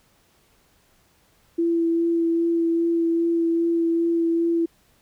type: tone with vibrato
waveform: sine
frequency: 334.7 Hz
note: E4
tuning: 26 cents sharp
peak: -18 dBFS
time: 1.58-4.66 s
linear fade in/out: 10 ms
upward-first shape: sine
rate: 2.5 Hz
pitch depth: 13 cents each way
effects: pink hiss -61 dBFS RMS until 5.01 s